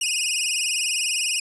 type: tone with vibrato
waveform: 15% pulse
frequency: 2680 Hz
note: E7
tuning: 28 cents sharp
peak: -14 dBFS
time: 0.01-1.4 s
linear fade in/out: 5 ms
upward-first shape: sine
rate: 20 Hz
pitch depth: 150 cents each way
effects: resampled to 24000 Hz